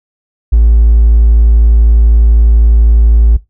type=tone with hard clipping; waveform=triangle; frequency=56 Hz; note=A1; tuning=31 cents sharp; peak=-3 dBFS; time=0.52-3.37 s; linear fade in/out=10 ms; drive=3 dB; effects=noise-tail reverb RT60 0.2 s tail -18 dB re dry